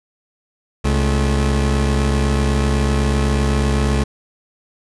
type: tone pair together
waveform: 30% pulse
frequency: 67.97 / 215.8 Hz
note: C#2 / A3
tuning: -33 / -33 cents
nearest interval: octave + minor sixth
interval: 2000 cents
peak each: -13 / -18 dBFS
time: 0.84-4.04 s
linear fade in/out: 10 ms
effects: resampled to 24000 Hz